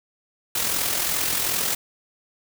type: noise with amplitude modulation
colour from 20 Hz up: white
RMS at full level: -22 dBFS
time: 0.55-1.75 s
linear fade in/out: 5 ms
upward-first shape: sine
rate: 42.6 Hz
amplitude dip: 45%
effects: none